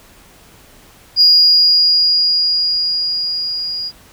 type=tone with level ramp; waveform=sine; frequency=4866 Hz; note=D#8; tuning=39 cents flat; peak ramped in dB=-4 to -20 dBFS; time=1.16-3.92 s; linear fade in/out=50 ms; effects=tanh soft clip ceiling -1 dBFS + pink hiss -45 dBFS RMS until 4.12 s